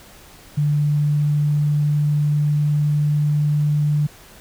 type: tone with pitch glide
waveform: sine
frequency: 147.5 to 148.44 Hz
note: D3 to D3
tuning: +8 to +19 cents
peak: -15 dBFS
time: 0.57-4.07 s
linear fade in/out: 10 ms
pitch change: +11 cents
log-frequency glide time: 0.92-3.62 s
effects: pink hiss -45 dBFS RMS until 4.4 s